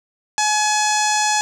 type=tone with low-pass filter; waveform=sawtooth; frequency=848 Hz; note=G#5; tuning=36 cents sharp; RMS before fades=-18 dBFS; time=0.38-1.41 s; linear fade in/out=0 ms; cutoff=6800 Hz; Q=3.8; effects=none